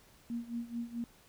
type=tone with tremolo; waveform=sine; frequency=235.2 Hz; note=A#3; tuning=16 cents sharp; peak=-33 dBFS; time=0.3-1.04 s; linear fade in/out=0 ms; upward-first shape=sine; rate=4.6 Hz; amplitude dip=85%; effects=pink hiss -62 dBFS RMS until 1.28 s